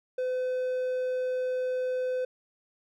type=tone; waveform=triangle; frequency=508 Hz; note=B4; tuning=49 cents sharp; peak=-25 dBFS; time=0.18-2.25 s; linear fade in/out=5 ms; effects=none